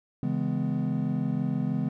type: chord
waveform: triangle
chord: C# minor seventh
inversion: none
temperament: equal with one note detuned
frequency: 138.59 / 164.81 / 207.7 / 251.4 Hz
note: C#3 / E3 / G#3 / B3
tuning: 0 / 0 / 0 / +31 cents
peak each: -29 dBFS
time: 0.23-1.89 s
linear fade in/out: 2 ms
effects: none